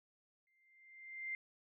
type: tone with exponential growth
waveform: sine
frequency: 2093 Hz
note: C7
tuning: in tune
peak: -37 dBFS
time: 0.47-1.35 s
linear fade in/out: 1 ms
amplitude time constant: 190 ms
effects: none